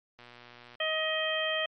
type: click train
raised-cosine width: 0.3 ms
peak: -34 dBFS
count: 69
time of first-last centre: 0.19-0.752 s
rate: 121 Hz
type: harmonic tone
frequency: 630 Hz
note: D#5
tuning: 21 cents sharp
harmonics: 1 / 2 / 3 / 4 / 5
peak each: -32 / -38 / -33 / -37 / -33 dBFS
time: 0.8-1.66 s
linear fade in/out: 5 ms
effects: MP3 48 kbps